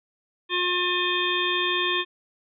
harmonic tone, 357.5 Hz, F4, 41 cents sharp, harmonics 1 / 3 / 5 / 7 / 9 / 10, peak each -29 / -29 / -29 / -29 / -29 / -29 dBFS, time 0.49-2.05 s, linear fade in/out 50 ms, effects none

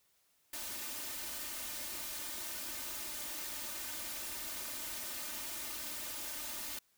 white noise with comb filter, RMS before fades -42 dBFS, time 0.53-6.79 s, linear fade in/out 5 ms, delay 3.3 ms, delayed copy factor +0.85, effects white hiss -73 dBFS RMS until 6.97 s

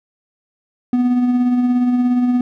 triangle tone with tremolo, 246.9 Hz, B3, in tune, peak -9 dBFS, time 0.93-2.41 s, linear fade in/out 2 ms, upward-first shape sine, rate 17 Hz, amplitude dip 35%, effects none

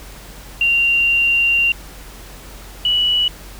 sine tone pair in turn, 2770 / 2945 Hz, F7 / F#7, -15 / -9 cents, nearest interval minor second, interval 106 cents, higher second, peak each -12 / -13 dBFS, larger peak first, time 0.61-1.72 / 2.85-3.28 s, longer first, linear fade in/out 2 ms, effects added 47 Hz sine -37 dBFS peak until 3.59 s + pink hiss -39 dBFS RMS until 3.59 s

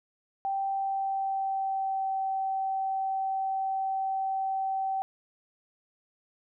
sine tone with pitch glide, 781 to 770.7 Hz, G5 to G5, -7 to -30 cents, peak -27 dBFS, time 0.45-5.02 s, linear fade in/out 0 ms, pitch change -23 cents, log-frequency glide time 0.69-2.17 s, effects none

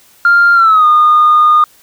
sine tone with pitch glide, 1396.9 to 1223.1 Hz, F6 to D#6, 0 to -30 cents, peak -3 dBFS, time 0.25-1.64 s, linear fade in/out 2 ms, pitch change -230 cents, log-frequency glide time 0.54-0.86 s, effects tanh soft clip ceiling -1 dBFS + white hiss -46 dBFS RMS until 1.82 s

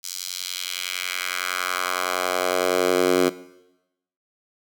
10% pulse tone with high-pass filter sweep, 90.8 Hz, F#2, 32 cents flat, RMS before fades -24 dBFS, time 0.03-3.3 s, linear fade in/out 20 ms, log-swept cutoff 5600 to 300 Hz, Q 1.5, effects noise-tail reverb RT60 0.9 s tail -17 dB re dry

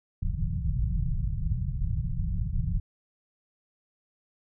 pink low-pass noise, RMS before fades -28 dBFS, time 0.22-2.8 s, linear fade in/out 2 ms, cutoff 180 Hz, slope 96 dB/octave, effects none

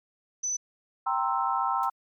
sine tone, 6010 Hz, F#8, 26 cents sharp, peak -27 dBFS, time 0.43-0.57 s, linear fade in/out 10 ms
sine chord, C dominant seventh, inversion second, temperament equal, 784 / 932.3 / 1046.5 / 1318.5 Hz, G5 / Bb5 / C6 / E6, 0 / 0 / 0 / 0 cents, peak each -30 dBFS, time 1.06-1.9 s, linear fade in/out 10 ms
white noise with exponential decay, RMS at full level -44 dBFS, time 1.83-1.92 s, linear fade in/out 2 ms, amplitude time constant 18 ms
effects none

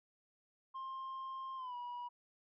sine tone with pitch glide, 1059 to 971.1 Hz, C6 to B5, +21 to -29 cents, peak -39 dBFS, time 0.74-2.09 s, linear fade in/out 20 ms, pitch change -150 cents, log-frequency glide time 1.56-1.75 s, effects tanh soft clip ceiling -41 dBFS

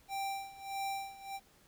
square tone with tremolo, 785 Hz, G5, 2 cents sharp, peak -35 dBFS, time 0.08-1.4 s, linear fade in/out 50 ms, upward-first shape sine, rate 1.6 Hz, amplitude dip 85%, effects pink hiss -65 dBFS RMS until 1.67 s

